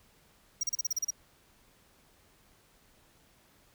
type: tone bursts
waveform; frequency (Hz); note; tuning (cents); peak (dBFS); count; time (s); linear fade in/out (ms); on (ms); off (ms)
square; 5700; F8; +34; -28; 9; 0.61-1.106; 5; 24; 35
effects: pink hiss -64 dBFS RMS until 3.74 s